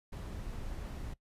brown noise, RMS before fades -41 dBFS, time 0.12-1.14 s, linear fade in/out 10 ms, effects noise-tail reverb RT60 0.1 s tail -20 dB re dry + resampled to 32000 Hz

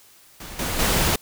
pink noise with level steps, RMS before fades -37 / -26 / -20 dBFS, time 0.4-1.16 s, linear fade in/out 5 ms, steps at 0.59 / 0.79 s, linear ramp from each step 2 ms, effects white hiss -52 dBFS RMS until 1.21 s

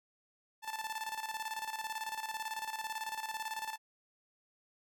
sawtooth tone with tremolo, 880 Hz, A5, in tune, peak -32 dBFS, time 0.62-3.78 s, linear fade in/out 50 ms, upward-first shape square, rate 18 Hz, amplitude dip 65%, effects none

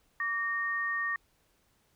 sine tone pair together, 1154.5 / 1848 Hz, D6 / A#6, -30 / -16 cents, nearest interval minor sixth, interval 814 cents, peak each -35 / -30 dBFS, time 0.2-1.16 s, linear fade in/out 2 ms, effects pink hiss -70 dBFS RMS until 1.95 s

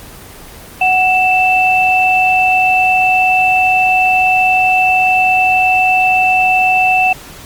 sine tone pair together, 744.8 / 2654 Hz, F#5 / E7, +11 / +11 cents, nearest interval octave + minor seventh, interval 2200 cents, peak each -11 dBFS, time 0.81-7.13 s, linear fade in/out 5 ms, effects pink hiss -34 dBFS RMS until 7.45 s + Opus 24 kbps

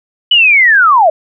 sine linear sweep, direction down, 3000 to 593 Hz, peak -4 dBFS, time 0.31-1.1 s, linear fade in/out 5 ms, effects none

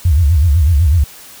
sine tone with vibrato, 78.2 Hz, D#2, 9 cents sharp, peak -7 dBFS, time 0.05-1.04 s, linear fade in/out 5 ms, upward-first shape sine, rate 8 Hz, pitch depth 240 cents each way, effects white hiss -37 dBFS RMS until 1.4 s

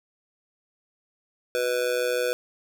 square tone with amplitude modulation, 493.9 Hz, B4, in tune, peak -20 dBFS, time 1.55-2.33 s, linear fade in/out 0 ms, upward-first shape sine, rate 126 Hz, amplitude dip 85%, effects none

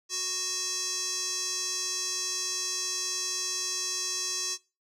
square tone with band-pass filter, 369.7 Hz, F#4, 1 cent flat, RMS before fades -32 dBFS, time 0.09-4.58 s, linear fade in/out 50 ms, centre 6000 Hz, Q 4.5, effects noise-tail reverb RT60 0.3 s tail -22 dB re dry

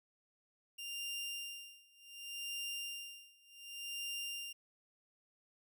sawtooth tone with tremolo, 2794 Hz, F7, in tune, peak -36 dBFS, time 0.78-4.53 s, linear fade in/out 10 ms, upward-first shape sine, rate 0.67 Hz, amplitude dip 95%, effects none

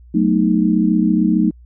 sine chord, B dominant seventh, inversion second, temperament equal, 185 / 220 / 246.9 / 311.1 Hz, F#3 / A3 / B3 / D#4, 0 / 0 / 0 / 0 cents, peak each -17 / -16 / -22 / -17 dBFS, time 0.14-1.51 s, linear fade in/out 10 ms, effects added 60 Hz sine -40 dBFS peak until 1.65 s

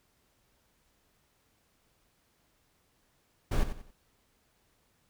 brown noise with echo, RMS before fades -26 dBFS, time 3.51-3.64 s, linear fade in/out 10 ms, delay 91 ms, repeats 3, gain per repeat -10 dB, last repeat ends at 3.913 s, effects pink hiss -71 dBFS RMS until 5.09 s

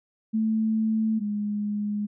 sine tone pair in turn, 220 / 207.6 Hz, A3 / G#3, 0 / 0 cents, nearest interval minor second, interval 100 cents, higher first, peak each -21 / -25 dBFS, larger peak first, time 0.33-1.2 / 1.2-2.07 s, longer neither, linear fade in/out 20 ms, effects none

